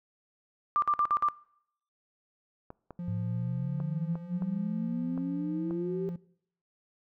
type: tone bursts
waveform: sine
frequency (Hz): 1186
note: D6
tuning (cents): +17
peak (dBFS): -22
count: 5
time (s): 0.76-1.286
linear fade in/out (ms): 0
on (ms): 62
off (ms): 54
type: clicks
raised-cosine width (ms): 1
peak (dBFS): -29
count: 7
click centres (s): 2.704 / 2.907 / 3.802 / 4.155 / 4.422 / 5.177 / 5.709
type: tone with vibrato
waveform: triangle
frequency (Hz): 173.9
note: F3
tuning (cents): -7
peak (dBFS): -32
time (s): 2.99-6.16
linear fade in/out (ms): 2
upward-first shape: square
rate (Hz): 0.52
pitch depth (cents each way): 9
type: exponential sweep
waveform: sine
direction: up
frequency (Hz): 103.83 to 393.5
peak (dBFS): -31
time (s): 3.08-6.09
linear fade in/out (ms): 0
effects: noise-tail reverb RT60 0.7 s tail -23 dB re dry